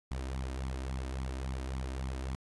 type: tone with flanger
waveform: sawtooth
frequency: 65.5 Hz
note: C2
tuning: 2 cents sharp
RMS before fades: -37 dBFS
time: 0.11-2.35 s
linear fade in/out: 0 ms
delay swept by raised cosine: 0.88 to 3.28 ms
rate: 3.6 Hz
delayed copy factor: +0.65
effects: resampled to 24000 Hz